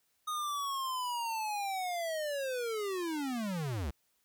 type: linear sweep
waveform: square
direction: down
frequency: 1244.5 to 60.9 Hz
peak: -34 dBFS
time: 0.27-3.91 s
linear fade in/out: 10 ms
effects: white hiss -75 dBFS RMS until 4.24 s

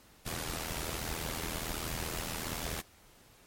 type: noise with amplitude modulation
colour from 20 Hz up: pink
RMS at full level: -34 dBFS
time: 0.25-2.82 s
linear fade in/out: 20 ms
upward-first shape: sine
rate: 81.2 Hz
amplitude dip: 75%
effects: pink hiss -60 dBFS RMS until 3.46 s + MP3 64 kbps

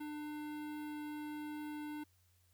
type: tone with notch filter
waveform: square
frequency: 299.8 Hz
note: D4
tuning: 36 cents sharp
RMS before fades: -44 dBFS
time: 0-2.04 s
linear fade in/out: 10 ms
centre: 6100 Hz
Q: 0.69
effects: added 89 Hz sine -70 dBFS peak until 2.53 s + white hiss -75 dBFS RMS until 2.53 s

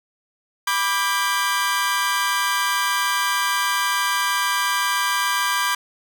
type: chord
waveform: sawtooth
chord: G major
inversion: first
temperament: equal with one note detuned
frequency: 987.8 / 1174.7 / 1601.9 Hz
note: B5 / D6 / G6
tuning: 0 / 0 / +37 cents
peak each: -20 dBFS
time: 0.67-5.75 s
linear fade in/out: 5 ms
effects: none

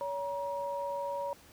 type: tone pair together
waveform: sine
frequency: 565 / 950.2 Hz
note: C#5 / A#5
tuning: +33 / +33 cents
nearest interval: major sixth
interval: 900 cents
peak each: -35 / -36 dBFS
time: 0.01-1.33 s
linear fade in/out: 0 ms
effects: pink hiss -57 dBFS RMS until 1.52 s + high-pass 60 Hz 12 dB/octave

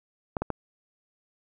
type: clicks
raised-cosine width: 1 ms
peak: -14 dBFS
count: 3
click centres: 0.368 / 0.42 / 0.503 s
effects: none

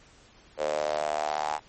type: tone with high-pass filter sweep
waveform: sawtooth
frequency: 75.9 Hz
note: D#2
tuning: 42 cents flat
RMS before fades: -29 dBFS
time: 0.57-1.6 s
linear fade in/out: 50 ms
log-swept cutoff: 530 to 840 Hz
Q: 6.2
effects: pink hiss -56 dBFS RMS until 1.68 s + MP3 32 kbps

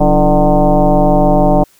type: tone with frequency modulation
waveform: sine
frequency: 286.7 Hz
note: D4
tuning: 42 cents flat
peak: -6 dBFS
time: 0-1.64 s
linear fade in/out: 10 ms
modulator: 155 Hz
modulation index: 3.4
effects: white hiss -50 dBFS RMS until 1.79 s

